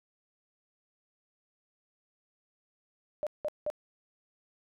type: tone bursts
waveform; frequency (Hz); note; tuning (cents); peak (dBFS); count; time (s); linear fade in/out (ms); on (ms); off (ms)
sine; 600; D5; +37; -29; 3; 3.23-3.701; 0; 37; 180
effects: none